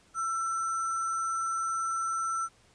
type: tone with sample-and-hold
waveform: sine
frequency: 1341 Hz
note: E6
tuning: 29 cents sharp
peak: -28 dBFS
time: 0.14-2.49 s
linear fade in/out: 50 ms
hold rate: 7350 Hz
effects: pink hiss -62 dBFS RMS until 2.74 s + resampled to 22050 Hz